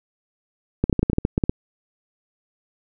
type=clicks; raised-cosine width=3 ms; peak=-5 dBFS; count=12; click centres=0.84 / 0.897 / 0.928 / 0.993 / 1.03 / 1.099 / 1.132 / 1.184 / 1.251 / 1.379 / 1.438 / 1.495 s; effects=none